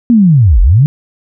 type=linear two-way sweep; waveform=sine; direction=down then up; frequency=245.2 to 39 to 154.6 Hz; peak=-3 dBFS; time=0.1-0.86 s; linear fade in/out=0 ms; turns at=0.61 s; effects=none